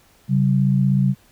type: tone pair together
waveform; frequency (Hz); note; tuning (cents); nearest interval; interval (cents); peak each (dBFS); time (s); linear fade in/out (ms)
sine; 135.5 / 191.74; C#3 / G3; -39 / -38; tritone; 601; -16 / -18; 0.28-1.15; 50
effects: pink hiss -55 dBFS RMS until 1.31 s